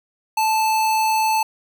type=tone; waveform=square; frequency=876 Hz; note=A5; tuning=8 cents flat; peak=-17 dBFS; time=0.37-1.43 s; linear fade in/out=5 ms; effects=none